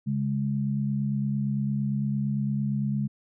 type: tone pair together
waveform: sine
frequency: 138 / 206.8 Hz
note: C#3 / G#3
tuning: -7 / -7 cents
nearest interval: perfect fifth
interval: 700 cents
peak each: -27 dBFS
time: 0.06-3.08 s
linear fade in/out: 20 ms
effects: none